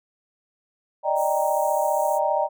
sine chord, Eb major seventh, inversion third, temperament equal, 587.3 / 622.3 / 784 / 932.3 Hz, D5 / Eb5 / G5 / Bb5, 0 / 0 / 0 / 0 cents, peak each -25 dBFS, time 1.03-2.49 s, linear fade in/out 50 ms
pink high-pass noise, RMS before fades -39 dBFS, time 1.15-2.2 s, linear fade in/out 50 ms, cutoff 6300 Hz, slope 96 dB/octave
effects none

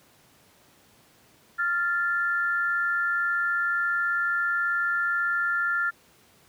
sine tone pair together, 1391 / 1752.6 Hz, F6 / A6, -7 / -7 cents, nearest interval major third, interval 400 cents, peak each -24 / -28 dBFS, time 1.58-5.91 s, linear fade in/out 20 ms, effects pink hiss -58 dBFS RMS until 6.48 s + high-pass 100 Hz 12 dB/octave

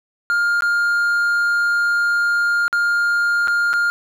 triangle tone with dropouts, 1408 Hz, F6, 14 cents sharp, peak -13 dBFS, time 0.3-3.9 s, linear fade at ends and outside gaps 0 ms, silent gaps 0.607-0.622 / 2.68-2.728 / 3.474-3.481 / 3.731-3.737 s, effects none

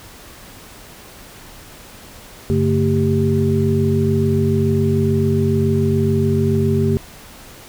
sine tone cluster, 96.4 / 143.4 / 225.5 / 392.2 Hz, G2 / D3 / A3 / G4, -28 / -41 / +43 / +1 cents, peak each -19 dBFS, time 2.5-6.97 s, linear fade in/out 0 ms, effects pink hiss -40 dBFS RMS until 7.68 s

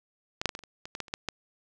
clicks, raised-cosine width 0.2 ms, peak -13 / -7 / -16 / -20 / -29 / -29 / -23 / -19 / -15 / -30 / -13 / -13 dBFS, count 12, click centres 0.415 / 0.457 / 0.492 / 0.551 / 0.591 / 0.637 / 0.855 / 0.951 / 1.003 / 1.082 / 1.139 / 1.287 s, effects none

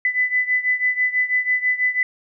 sine beating tone pair, 1999 / 2005.1 Hz, B6 / B6, +20 / +26 cents, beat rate 6.1 Hz, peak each -19 / -22 dBFS, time 0.05-2.03 s, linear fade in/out 2 ms, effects none

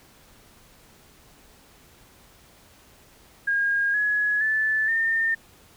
sine tone with pitch steps, 1625 / 1685.2 / 1747.7 / 1812.4 Hz, G#6 / G#6 / A6 / A#6, -38 / +25 / -12 / -49 cents, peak -20 dBFS, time 3.47-5.35 s, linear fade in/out 10 ms, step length 470 ms, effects pink hiss -54 dBFS RMS until 5.76 s

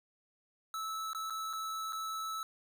square tone with dropouts, 1308 Hz, E6, 14 cents flat, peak -37 dBFS, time 0.74-2.43 s, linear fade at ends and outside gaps 1 ms, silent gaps 1.132-1.148 / 1.299-1.305 / 1.53-1.534 / 1.924-1.93 s, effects none

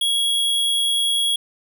square tone, 3321 Hz, G#7, 1 cent flat, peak -18 dBFS, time 0.01-1.36 s, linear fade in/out 5 ms, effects none

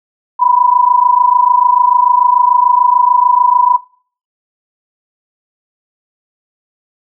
sine tone pair together, 975.2 / 1002 Hz, B5 / B5, -22 / +25 cents, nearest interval unison, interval 47 cents, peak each -10 dBFS, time 0.39-3.78 s, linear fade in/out 20 ms, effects noise-tail reverb RT60 0.5 s tail -23 dB re dry

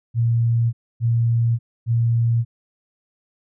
sine tone bursts, 116.6 Hz, A#2, 1 cent sharp, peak -15 dBFS, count 3, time 0.14-2.45 s, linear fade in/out 50 ms, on 590 ms, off 270 ms, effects none

